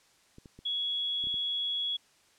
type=clicks; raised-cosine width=3 ms; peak=-36 dBFS; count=6; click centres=0.384 / 0.458 / 0.59 / 1.24 / 1.271 / 1.342 s
type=tone; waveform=sine; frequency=3353 Hz; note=G#7; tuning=16 cents sharp; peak=-29 dBFS; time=0.65-1.97 s; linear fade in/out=10 ms
effects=white hiss -64 dBFS RMS until 2.38 s + low-pass 8000 Hz 12 dB/octave